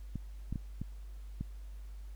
clicks, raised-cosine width 5 ms, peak -24 dBFS, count 5, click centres 0.157 / 0.526 / 0.558 / 0.816 / 1.41 s, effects added 50 Hz sine -43 dBFS peak until 2.15 s + pink hiss -66 dBFS RMS until 2.15 s

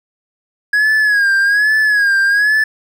triangle tone with vibrato, 1661.2 Hz, G#6, in tune, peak -8 dBFS, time 0.73-2.64 s, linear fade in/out 5 ms, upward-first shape sine, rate 1.2 Hz, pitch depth 82 cents each way, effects none

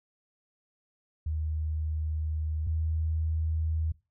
sine tone pair in turn, 77.78 / 79.55 Hz, D#2 / D#2, 0 / +39 cents, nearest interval unison, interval 39 cents, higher second, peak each -28 / -26 dBFS, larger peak second, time 1.26-2.67 / 2.67-3.92 s, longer first, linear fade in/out 5 ms, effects noise-tail reverb RT60 0.3 s tail -22 dB re dry

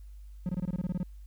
triangle tone bursts, 180 Hz, F#3, 47 cents flat, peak -26 dBFS, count 11, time 0.46-1.031 s, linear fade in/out 2 ms, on 31 ms, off 23 ms, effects added 50 Hz sine -44 dBFS peak until 1.26 s + white hiss -71 dBFS RMS until 1.26 s

